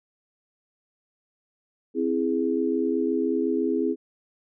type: chord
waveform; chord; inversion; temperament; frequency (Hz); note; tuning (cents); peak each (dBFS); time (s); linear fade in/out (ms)
sine; C augmented; none; equal; 261.6 / 329.6 / 415.3; C4 / E4 / G#4; 0 / 0 / 0; -26; 1.94-3.96; 50
effects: none